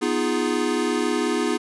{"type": "chord", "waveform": "square", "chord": "F half-diminished seventh", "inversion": "second", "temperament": "equal", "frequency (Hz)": [246.9, 311.1, 349.2, 415.3], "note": ["Cb4", "Eb4", "F4", "Ab4"], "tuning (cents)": [0, 0, 0, 0], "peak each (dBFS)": -27, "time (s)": [0.01, 1.58], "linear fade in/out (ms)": 20, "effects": ["resampled to 24000 Hz"]}